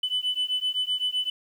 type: beating tone pair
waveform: sine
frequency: 2997 / 3004.8 Hz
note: F#7 / F#7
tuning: +22 / +26 cents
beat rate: 7.8 Hz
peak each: -26 dBFS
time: 0.03-1.3 s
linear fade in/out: 5 ms
effects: tanh soft clip ceiling -20 dBFS + 9-bit